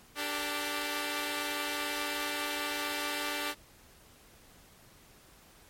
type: tone cluster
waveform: 5% pulse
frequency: 292.8 / 392 / 452.6 Hz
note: D4 / G4 / A4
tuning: -5 / 0 / +49 cents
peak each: -23 / -27 / -29 dBFS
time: 0.15-3.55 s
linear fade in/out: 50 ms
effects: pink hiss -58 dBFS RMS until 5.69 s + MP3 64 kbps